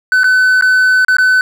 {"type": "tone with dropouts", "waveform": "triangle", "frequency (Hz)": 1510, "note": "F#6", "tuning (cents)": 35, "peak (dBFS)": -5, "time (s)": [0.12, 1.41], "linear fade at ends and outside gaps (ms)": 1, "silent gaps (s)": [[0.234, 0.242], [0.611, 0.623], [1.048, 1.083], [1.168, 1.184]], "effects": []}